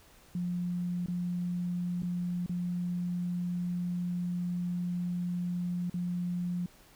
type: tone with dropouts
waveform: sine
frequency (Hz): 176.7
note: F3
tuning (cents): +21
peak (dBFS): -30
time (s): 0.35-6.66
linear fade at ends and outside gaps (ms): 2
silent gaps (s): 1.061-1.083 / 2.021-2.031 / 2.462-2.494 / 5.898-5.941
effects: pink hiss -59 dBFS RMS until 6.95 s